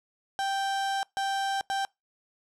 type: tone bursts at uneven times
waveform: 35% pulse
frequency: 784 Hz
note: G5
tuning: in tune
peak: -25 dBFS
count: 3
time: 0.39-1.03 / 1.17-1.61 / 1.7-1.85 s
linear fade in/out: 0 ms
effects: noise-tail reverb RT60 0.2 s tail -25 dB re dry + low-pass 8000 Hz 12 dB/octave